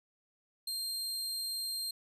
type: tone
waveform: sawtooth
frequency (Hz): 4186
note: C8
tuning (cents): 0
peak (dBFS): -32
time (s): 0.67-1.91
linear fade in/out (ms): 5
effects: resampled to 32000 Hz